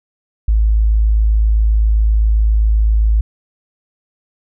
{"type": "tone", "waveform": "sine", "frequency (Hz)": 53.8, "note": "A1", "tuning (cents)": -38, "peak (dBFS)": -9, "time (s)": [0.48, 3.21], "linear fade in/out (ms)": 5, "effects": []}